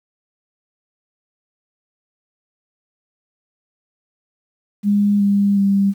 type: tone with pitch steps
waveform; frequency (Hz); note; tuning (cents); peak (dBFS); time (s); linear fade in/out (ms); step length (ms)
sine; 204.1 / 200.9 / 197.83; G#3 / G3 / G3; -30 / +43 / +16; -12; 4.83-5.94; 50; 370
effects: 8-bit